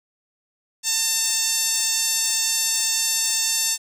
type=tone with band-pass filter; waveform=10% pulse; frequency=898 Hz; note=A5; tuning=35 cents sharp; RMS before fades=-22 dBFS; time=0.83-3.78 s; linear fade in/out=50 ms; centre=8200 Hz; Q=5.9; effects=none

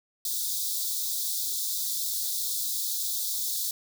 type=high-pass noise; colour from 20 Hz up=white; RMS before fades=-30 dBFS; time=0.25-3.71 s; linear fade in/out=2 ms; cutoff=3500 Hz; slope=96 dB/octave; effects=none

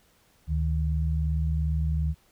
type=tone pair together; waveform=sine; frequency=73.7 / 156.33 Hz; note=D2 / D#3; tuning=+7 / +9 cents; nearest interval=octave + minor second; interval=1302 cents; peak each=-24 / -29 dBFS; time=0.47-2.15 s; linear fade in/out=50 ms; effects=pink hiss -63 dBFS RMS until 2.31 s

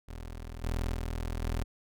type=tone with level steps; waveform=25% pulse; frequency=41 Hz; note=E1; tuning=9 cents flat; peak=-36 / -26 / -29 / -26 dBFS; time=0.08-1.64 s; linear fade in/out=10 ms; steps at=0.63 / 0.93 / 1.42 s; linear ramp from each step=20 ms; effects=none

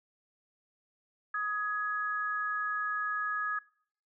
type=tone pair together; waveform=sine; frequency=1255.3 / 1675 Hz; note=D#6 / G#6; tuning=+15 / +14 cents; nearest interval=perfect fourth; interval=499 cents; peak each=-33 / -33 dBFS; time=1.34-3.59 s; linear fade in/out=5 ms; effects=noise-tail reverb RT60 0.6 s tail -23 dB re dry

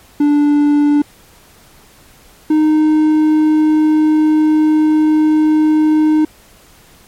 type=tone pair in turn; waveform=triangle; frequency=292.3 / 308.6 Hz; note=D4 / D#4; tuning=-8 / -14 cents; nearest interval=minor second; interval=94 cents; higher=second; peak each=-6 dBFS; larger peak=neither; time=0.2-1.02 / 2.5-6.25 s; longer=second; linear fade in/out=5 ms; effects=pink hiss -45 dBFS RMS until 7.07 s + MP3 64 kbps

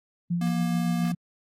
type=tone with tremolo; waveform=sine; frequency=173 Hz; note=F3; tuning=16 cents flat; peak=-22 dBFS; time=0.3-1.15 s; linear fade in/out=10 ms; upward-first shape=triangle; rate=7.1 Hz; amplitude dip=40%
type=tone; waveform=square; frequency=236.9 Hz; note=A#3; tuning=28 cents sharp; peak=-29 dBFS; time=0.41-1.12 s; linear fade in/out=5 ms
effects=AAC 48 kbps

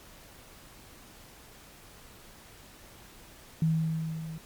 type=tone with level ramp; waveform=sine; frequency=160.5 Hz; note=E3; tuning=46 cents flat; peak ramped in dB=-21 to -37 dBFS; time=3.62-4.38 s; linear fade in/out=2 ms; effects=pink hiss -52 dBFS RMS until 4.45 s + MP3 96 kbps

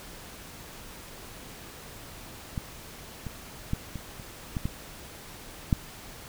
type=clicks; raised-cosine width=5 ms; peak=-19 / -23 / -14 / -23 / -30 / -17 / -16 / -9 dBFS; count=8; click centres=2.578 / 3.267 / 3.734 / 3.957 / 4.198 / 4.568 / 4.655 / 5.728 s; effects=pink hiss -45 dBFS RMS until 6.28 s

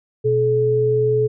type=tone pair together; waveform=sine; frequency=123.3 / 429.4 Hz; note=B2 / A4; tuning=-2 / -42 cents; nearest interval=octave + minor seventh; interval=2160 cents; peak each=-21 / -15 dBFS; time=0.24-1.28 s; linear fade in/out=20 ms; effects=none

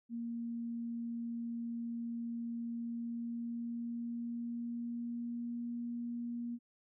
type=tone with pitch glide; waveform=sine; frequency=233.7 to 237.6 Hz; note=A#3 to A#3; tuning=+5 to +33 cents; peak=-37 dBFS; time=0.09-6.59 s; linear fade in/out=50 ms; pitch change=+28 cents; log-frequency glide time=2.74-5.7 s; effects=none

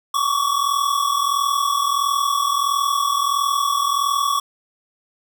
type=tone pair together; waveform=square; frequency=1108.7 / 1150.2 Hz; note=C#6 / D6; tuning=0 / -36 cents; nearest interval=minor second; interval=64 cents; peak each=-21 / -21 dBFS; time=0.14-4.4 s; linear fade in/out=5 ms; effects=none

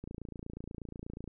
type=click train; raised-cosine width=3 ms; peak=-29 dBFS; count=36; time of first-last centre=0.04-1.277 s; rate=28.3 Hz; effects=none

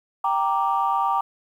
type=chord; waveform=sine; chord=G minor; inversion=none; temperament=equal; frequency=784 / 932.3 / 1174.7 Hz; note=G5 / Bb5 / D6; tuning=0 / 0 / 0 cents; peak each=-23 dBFS; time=0.24-1.21 s; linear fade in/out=5 ms; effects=tanh soft clip ceiling -11 dBFS + 9-bit

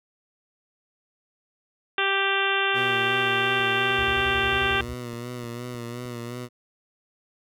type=harmonic tone; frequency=392 Hz; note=G4; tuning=in tune; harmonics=1 / 2 / 3 / 4 / 5 / 6 / 7 / 8 / 9; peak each=-29 / -31 / -29 / -26 / -32 / -33 / -28 / -32 / -33 dBFS; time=1.98-4.81 s; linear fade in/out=2 ms
type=tone with vibrato; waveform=15% pulse; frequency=120.8 Hz; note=B2; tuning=38 cents flat; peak=-26 dBFS; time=2.73-6.49 s; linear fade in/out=50 ms; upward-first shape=sine; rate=2.8 Hz; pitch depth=45 cents each way
type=click train; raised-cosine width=3 ms; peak=-34 dBFS; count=9; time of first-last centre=3.6-6.054 s; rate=3.26 Hz
type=tone bursts; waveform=sine; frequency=71.6 Hz; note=D2; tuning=43 cents flat; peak=-32 dBFS; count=11; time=3.98-4.943 s; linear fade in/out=10 ms; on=63 ms; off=27 ms
effects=none

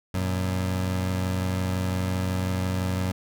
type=tone pair together; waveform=25% pulse; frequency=92.26 / 118 Hz; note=F#2 / A#2; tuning=-4 / +22 cents; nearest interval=major third; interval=426 cents; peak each=-21 / -31 dBFS; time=0.14-3.12 s; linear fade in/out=5 ms; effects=none

